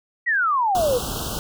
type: exponential sweep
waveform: sine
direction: down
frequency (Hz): 1974 to 464.9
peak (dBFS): -17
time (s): 0.26-0.99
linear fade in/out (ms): 20
type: band-stop noise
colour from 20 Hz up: pink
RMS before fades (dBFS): -28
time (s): 0.75-1.39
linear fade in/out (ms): 0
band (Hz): 1500 to 2800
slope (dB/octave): 96
effects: none